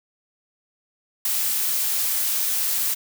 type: noise with ADSR envelope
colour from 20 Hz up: blue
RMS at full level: -19 dBFS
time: 1.25-2.95 s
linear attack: 6 ms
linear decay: 3 ms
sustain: -4 dB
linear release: 17 ms
effects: none